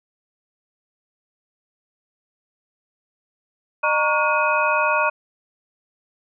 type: tone cluster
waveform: sine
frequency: 609 / 930 / 1116 / 1437 / 2512 Hz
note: D#5 / A#5 / C#6 / F6 / D#7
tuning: -37 / -4 / +11 / +49 / +16 cents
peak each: -23 dBFS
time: 3.83-5.1 s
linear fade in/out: 10 ms
effects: none